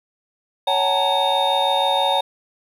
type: tone cluster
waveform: triangle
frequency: 557 / 754 / 861 / 927 / 3683 Hz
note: C#5 / F#5 / A5 / A#5 / A#7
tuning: +8 / +32 / -38 / -10 / -22 cents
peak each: -21 dBFS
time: 0.67-2.21 s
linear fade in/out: 5 ms
effects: none